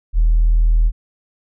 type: tone with tanh clipping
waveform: triangle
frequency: 40.23 Hz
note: E1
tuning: 41 cents flat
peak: -10 dBFS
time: 0.13-0.92 s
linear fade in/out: 50 ms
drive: 5 dB
effects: none